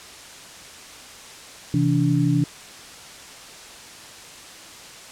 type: tone cluster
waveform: sine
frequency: 132.3 / 164.4 / 289 Hz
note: C3 / E3 / D4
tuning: +20 / -4 / -28 cents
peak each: -21 dBFS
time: 1.74-2.44 s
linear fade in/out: 2 ms
effects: white hiss -41 dBFS RMS until 5.11 s + low-pass 8000 Hz 12 dB/octave